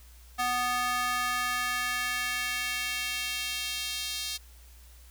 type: tone with high-pass filter sweep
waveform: square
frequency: 246.9 Hz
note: B3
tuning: in tune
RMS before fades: -31 dBFS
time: 0.38-4.38 s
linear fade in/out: 20 ms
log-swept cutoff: 930 to 3900 Hz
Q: 1.7
effects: added 60 Hz sine -50 dBFS peak until 5.1 s + white hiss -58 dBFS RMS until 5.1 s